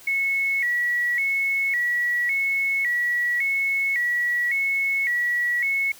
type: tone with vibrato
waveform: sine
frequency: 2060 Hz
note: C7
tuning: 28 cents flat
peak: -20 dBFS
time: 0.07-5.92 s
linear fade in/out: 5 ms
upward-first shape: square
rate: 0.9 Hz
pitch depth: 110 cents each way
effects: white hiss -47 dBFS RMS until 5.99 s